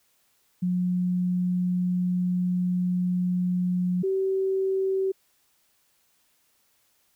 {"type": "tone pair in turn", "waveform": "sine", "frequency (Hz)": [180, 383.4], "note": ["F#3", "G4"], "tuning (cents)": [-47, -38], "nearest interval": "octave + minor second", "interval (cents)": 1309, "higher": "second", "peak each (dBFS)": -22, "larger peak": "neither", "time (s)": [[0.62, 4.03], [4.03, 5.12]], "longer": "first", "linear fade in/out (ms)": 10, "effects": ["white hiss -67 dBFS RMS until 7.15 s"]}